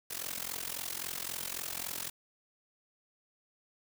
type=noise with amplitude modulation; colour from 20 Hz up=white; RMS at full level=-35 dBFS; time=0.1-2.1 s; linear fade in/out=10 ms; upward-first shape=sine; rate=43.7 Hz; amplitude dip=90%; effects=none